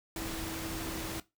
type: tone in noise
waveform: sine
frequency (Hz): 325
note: E4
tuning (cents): -24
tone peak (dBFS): -40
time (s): 0.16-1.2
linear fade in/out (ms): 2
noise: pink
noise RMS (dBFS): -39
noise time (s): 0.16-1.2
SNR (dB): -4
effects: noise-tail reverb RT60 0.2 s tail -17 dB re dry